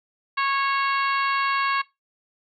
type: harmonic tone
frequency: 550 Hz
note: C#5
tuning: 14 cents flat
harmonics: 2 / 3 / 4 / 5 / 6 / 7 / 8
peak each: -23 / -28 / -29 / -31 / -39 / -37 / -37 dBFS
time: 0.37-1.82 s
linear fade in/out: 10 ms
effects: noise-tail reverb RT60 0.2 s tail -20 dB re dry